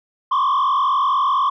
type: tone with frequency modulation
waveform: sine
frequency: 1097 Hz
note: C#6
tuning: 18 cents flat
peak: -12 dBFS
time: 0.31-1.5 s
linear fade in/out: 10 ms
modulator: 44.2 Hz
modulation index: 1.6
effects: tanh soft clip ceiling -14 dBFS